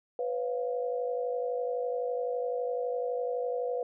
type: tone cluster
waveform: sine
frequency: 494.1 / 546 / 702 Hz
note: B4 / C#5 / F5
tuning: +1 / -26 / +9 cents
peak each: -30 / -38 / -38 dBFS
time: 0.19-3.83 s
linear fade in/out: 2 ms
effects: none

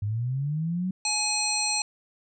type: linear sweep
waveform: sine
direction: up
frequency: 99.2 to 189.2 Hz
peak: -25 dBFS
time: 0.02-0.91 s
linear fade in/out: 5 ms
type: harmonic tone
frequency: 842 Hz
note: G#5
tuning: 24 cents sharp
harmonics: 1 / 3 / 5 / 7 / 9 / 10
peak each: -33 / -31 / -28 / -32 / -32 / -34 dBFS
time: 1.05-1.82 s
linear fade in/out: 2 ms
effects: none

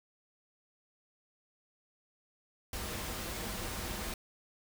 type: noise with comb filter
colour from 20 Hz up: pink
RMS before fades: -39 dBFS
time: 2.73-4.14 s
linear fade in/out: 2 ms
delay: 7.1 ms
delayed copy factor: -0.5
effects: none

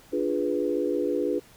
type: chord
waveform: sine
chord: D diminished seventh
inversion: none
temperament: equal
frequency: 293.7 / 349.2 / 415.3 / 493.9 Hz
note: D4 / F4 / Ab4 / Cb5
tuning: 0 / 0 / 0 / 0 cents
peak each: -29 dBFS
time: 0.12-1.4 s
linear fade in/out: 20 ms
effects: pink hiss -54 dBFS RMS until 1.56 s

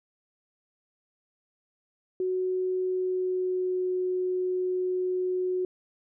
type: tone with pitch glide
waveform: sine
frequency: 370 to 366.8 Hz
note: F#4 to F#4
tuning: 0 to -15 cents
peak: -25 dBFS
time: 2.2-5.65 s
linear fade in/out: 2 ms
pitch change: -15 cents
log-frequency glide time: 2.83-3.91 s
effects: none

